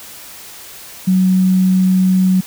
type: tone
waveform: sine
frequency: 186.3 Hz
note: F#3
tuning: 12 cents sharp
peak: -9 dBFS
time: 1.07-2.41 s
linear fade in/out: 10 ms
effects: white hiss -35 dBFS RMS until 2.46 s